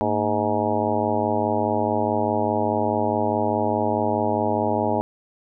harmonic tone with a mistuned harmonic, 104.8 Hz, G#2, 16 cents sharp, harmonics 1 / 2 / 3 / 4 / 5 / 6 / 7 / 8 / 9, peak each -31 / -27 / -29 / -28 / -29 / -26 / -31 / -26 / -30 dBFS, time 0.01-5.01 s, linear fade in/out 0 ms, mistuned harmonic 2, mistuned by +150 cents, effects none

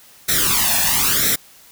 white noise with flanger, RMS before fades -17 dBFS, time 0.28-1.36 s, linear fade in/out 10 ms, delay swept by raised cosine 0.52 to 1.17 ms, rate 1 Hz, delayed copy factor +0.85, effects white hiss -47 dBFS RMS until 1.71 s

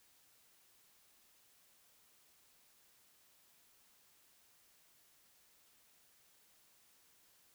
silence, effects white hiss -69 dBFS RMS until 7.54 s

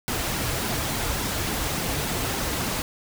pink noise with flanger, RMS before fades -27 dBFS, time 0.08-2.82 s, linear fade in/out 0 ms, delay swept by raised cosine 1.6 to 5.4 ms, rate 3.5 Hz, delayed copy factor -0.55, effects none

